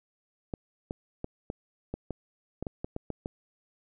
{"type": "clicks", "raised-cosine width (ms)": 2, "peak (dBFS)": -20, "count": 12, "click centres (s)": [0.538, 0.909, 1.244, 1.501, 1.94, 2.107, 2.626, 2.668, 2.845, 2.964, 3.103, 3.259], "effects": []}